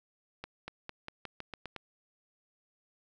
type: accelerating click train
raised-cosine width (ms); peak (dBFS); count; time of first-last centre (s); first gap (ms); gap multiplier
0.3; -24; 9; 0.44-1.763; 240; 0.89
effects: none